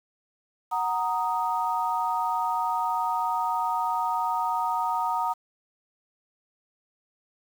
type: chord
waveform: sine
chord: D# minor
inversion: first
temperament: equal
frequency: 740 / 932.3 / 1244.5 Hz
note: F#5 / A#5 / D#6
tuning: 0 / 0 / 0 cents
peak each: -30 / -26 / -30 dBFS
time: 0.71-5.34 s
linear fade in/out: 20 ms
effects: 8-bit